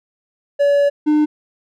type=tone pair in turn; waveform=triangle; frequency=570 / 301.9 Hz; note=C#5 / D4; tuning=+48 / +48 cents; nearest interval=major seventh; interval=1100 cents; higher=first; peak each=-9 dBFS; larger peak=neither; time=0.59-0.9 / 1.06-1.26 s; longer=first; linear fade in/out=20 ms; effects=none